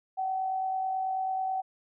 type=tone with amplitude modulation; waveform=sine; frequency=759 Hz; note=F#5; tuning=44 cents sharp; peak=-26 dBFS; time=0.17-1.62 s; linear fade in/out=20 ms; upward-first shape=sine; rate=49.2 Hz; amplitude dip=35%; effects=none